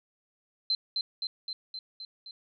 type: tone with echo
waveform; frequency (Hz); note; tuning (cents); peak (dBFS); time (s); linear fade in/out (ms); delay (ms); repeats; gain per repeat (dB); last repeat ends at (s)
sine; 4100; C8; -36; -24; 0.7-0.75; 2; 260; 6; -3; 2.31
effects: none